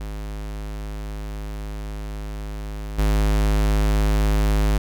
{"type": "tone with level steps", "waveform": "square", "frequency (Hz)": 51.91, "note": "G#1", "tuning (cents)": 0, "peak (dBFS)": [-29, -17], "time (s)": [0, 4.78], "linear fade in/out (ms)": 5, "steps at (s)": 2.98, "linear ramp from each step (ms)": 10, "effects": []}